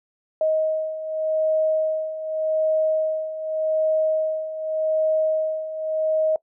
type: beating tone pair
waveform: sine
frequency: 628 / 628.85 Hz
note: D#5 / D#5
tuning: +16 / +18 cents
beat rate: 0.85 Hz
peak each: -26 / -21 dBFS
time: 0.41-6.36 s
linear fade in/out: 2 ms
effects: noise-tail reverb RT60 0.1 s tail -21 dB re dry